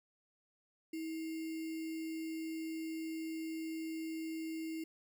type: tone with sample-and-hold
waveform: sine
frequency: 321.7 Hz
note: E4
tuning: 42 cents flat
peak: -38 dBFS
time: 0.93-4.84 s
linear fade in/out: 5 ms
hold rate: 2450 Hz
effects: none